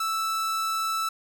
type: tone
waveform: 45% pulse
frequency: 1318.5 Hz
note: E6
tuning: in tune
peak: -25 dBFS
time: 0-1.09 s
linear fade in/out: 5 ms
effects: none